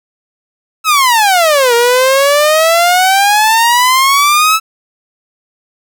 sawtooth exponential two-way sweep, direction down then up, 1318.5 to 466.2 to 1318.5 Hz, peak -3 dBFS, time 0.84-4.6 s, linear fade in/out 50 ms, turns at 1.74 s, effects none

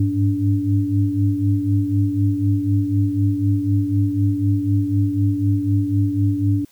sine tone cluster, 100.4 / 104.4 / 289.2 Hz, G2 / G#2 / D4, +42 / +10 / -27 cents, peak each -20 dBFS, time 0-6.65 s, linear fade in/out 5 ms, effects white hiss -56 dBFS RMS until 6.71 s

